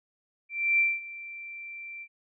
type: tone with ADSR envelope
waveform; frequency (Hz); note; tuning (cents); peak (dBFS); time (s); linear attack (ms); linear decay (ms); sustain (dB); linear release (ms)
sine; 2350; D7; +1; -19; 0.49-2.08; 300; 210; -19; 61
effects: none